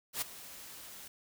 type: noise with ADSR envelope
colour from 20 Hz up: white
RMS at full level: -33 dBFS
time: 0.13-1.08 s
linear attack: 87 ms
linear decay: 11 ms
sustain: -16 dB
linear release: 5 ms
effects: none